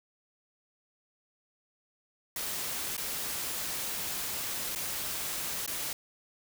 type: noise with dropouts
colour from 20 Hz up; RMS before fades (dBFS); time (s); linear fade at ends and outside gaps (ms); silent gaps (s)
white; -35; 2.36-5.93; 2; 2.968-2.978 / 4.751-4.758 / 5.663-5.676
effects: none